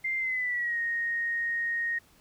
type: tone with pitch glide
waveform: sine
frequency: 2093 to 1864.7 Hz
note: C7 to A#6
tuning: 0 to 0 cents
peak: -27 dBFS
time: 0.04-1.99 s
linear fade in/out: 10 ms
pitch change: -200 cents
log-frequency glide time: 0.18-0.79 s
effects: pink hiss -61 dBFS RMS until 2.2 s